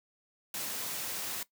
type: noise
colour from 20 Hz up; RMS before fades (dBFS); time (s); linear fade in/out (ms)
white; -37; 0.54-1.43; 2
effects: noise-tail reverb RT60 0.1 s tail -18 dB re dry + high-pass 100 Hz 12 dB/octave